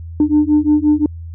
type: beating tone pair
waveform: sine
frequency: 297.1 / 302.8 Hz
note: D4 / D#4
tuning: +20 / -47 cents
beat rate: 5.7 Hz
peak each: -12 dBFS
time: 0.2-1.06 s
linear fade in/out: 2 ms
effects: tanh soft clip ceiling -5 dBFS + added 83 Hz sine -27 dBFS peak until 1.34 s